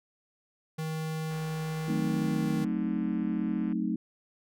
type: tone with pitch glide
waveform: square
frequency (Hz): 158.2 to 157.11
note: D#3 to D#3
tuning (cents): +29 to +17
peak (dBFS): -32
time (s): 0.78-2.65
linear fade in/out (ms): 10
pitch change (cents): -12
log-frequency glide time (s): 2.17-2.53
type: click train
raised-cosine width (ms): 0.5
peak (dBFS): -35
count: 356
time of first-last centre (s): 1.31-3.725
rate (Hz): 147
type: chord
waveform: sine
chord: F# diminished seventh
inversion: none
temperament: equal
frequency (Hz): 185 / 220 / 261.6 / 311.1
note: F#3 / A3 / C4 / Eb4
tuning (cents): 0 / 0 / 0 / 0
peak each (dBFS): -33 / -31 / -35 / -33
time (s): 1.88-3.96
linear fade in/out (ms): 5
effects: none